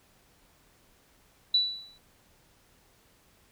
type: tone with exponential decay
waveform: sine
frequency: 3951 Hz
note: B7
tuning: in tune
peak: -18 dBFS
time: 1.54-1.98 s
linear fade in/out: 5 ms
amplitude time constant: 95 ms
effects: pink hiss -63 dBFS RMS until 3.51 s